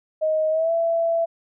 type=tone with pitch glide; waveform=sine; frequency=626 to 667.1 Hz; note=D#5 to E5; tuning=+10 to +20 cents; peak=-18 dBFS; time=0.21-1.26 s; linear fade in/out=20 ms; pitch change=+110 cents; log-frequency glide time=0.5-0.72 s; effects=none